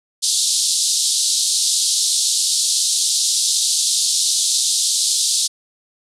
pink band-pass noise, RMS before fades -18 dBFS, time 0.22-5.48 s, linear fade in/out 20 ms, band 3700 to 10000 Hz, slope 48 dB/octave, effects none

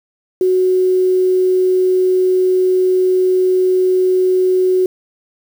sine tone with quantisation, 370 Hz, F#4, in tune, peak -10 dBFS, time 0.41-4.86 s, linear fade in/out 2 ms, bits 6, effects none

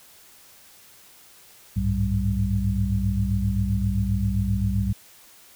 sine tone cluster, 62.6 / 98.6 / 106.2 / 193.4 Hz, B1 / G2 / G#2 / G3, +24 / +11 / +39 / -23 cents, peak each -26 dBFS, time 1.76-4.93 s, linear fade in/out 10 ms, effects white hiss -51 dBFS RMS until 5.55 s

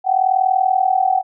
sine tone with amplitude modulation, 756 Hz, F#5, 37 cents sharp, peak -9 dBFS, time 0.04-1.23 s, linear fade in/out 50 ms, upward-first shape sine, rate 40.5 Hz, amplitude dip 85%, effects none

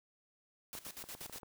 white noise with tremolo, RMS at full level -46 dBFS, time 0.73-1.4 s, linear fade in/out 0 ms, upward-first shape square, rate 8.4 Hz, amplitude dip 80%
clicks, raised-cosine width 1 ms, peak -36 dBFS, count 9, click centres 0.752 / 0.866 / 1.04 / 1.15 / 1.213 / 1.26 / 1.297 / 1.36 / 1.432 s
effects none

